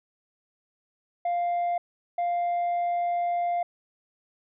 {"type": "tone bursts at uneven times", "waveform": "sine", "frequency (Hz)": 698.5, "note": "F5", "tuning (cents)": 0, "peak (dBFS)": -21, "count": 2, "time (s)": [[1.25, 1.78], [2.18, 3.63]], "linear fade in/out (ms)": 5, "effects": ["tanh soft clip ceiling -23 dBFS"]}